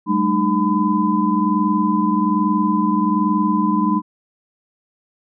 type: tone cluster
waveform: sine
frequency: 193.8 / 215 / 303.8 / 1008 Hz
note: G3 / A3 / D#4 / B5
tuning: -20 / -40 / -41 / +35 cents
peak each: -20 dBFS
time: 0.06-4.02 s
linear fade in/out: 50 ms
effects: none